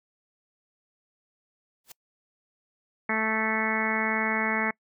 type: noise with exponential growth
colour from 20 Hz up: white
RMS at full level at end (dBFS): -39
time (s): 1.84-1.92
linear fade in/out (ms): 5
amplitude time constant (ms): 17
type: harmonic tone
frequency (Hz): 219.5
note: A3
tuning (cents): -4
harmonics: 1 / 2 / 3 / 4 / 5 / 6 / 7 / 8 / 9 / 10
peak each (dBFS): -31 / -35 / -36 / -33 / -37 / -35 / -37 / -32 / -32 / -31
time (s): 3.09-4.71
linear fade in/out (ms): 5
effects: noise-tail reverb RT60 0.1 s tail -25 dB re dry